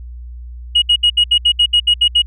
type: tone bursts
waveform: sine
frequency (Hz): 2893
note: F#7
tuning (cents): -40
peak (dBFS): -6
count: 11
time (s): 0.75-2.221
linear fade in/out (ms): 10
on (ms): 71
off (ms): 69
effects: tanh soft clip ceiling -5 dBFS + added 60 Hz sine -28 dBFS peak until 2.26 s